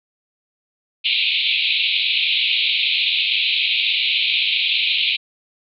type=band-pass noise; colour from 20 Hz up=pink; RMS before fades=-19 dBFS; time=1.04-5.17 s; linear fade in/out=20 ms; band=2300 to 4100 Hz; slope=96 dB/octave; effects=none